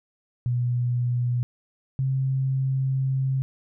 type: tone pair in turn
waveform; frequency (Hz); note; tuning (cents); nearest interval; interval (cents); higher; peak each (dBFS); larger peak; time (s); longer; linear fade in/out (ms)
sine; 122.3 / 133.15; B2 / C3; -16 / +31; minor second; 147; second; -21; neither; 0.46-1.43 / 1.99-3.42; second; 0
effects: none